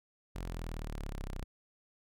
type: exponential sweep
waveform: sawtooth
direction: down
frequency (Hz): 45.07 to 30.87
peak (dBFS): -34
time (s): 0.35-1.44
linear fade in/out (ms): 10
effects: none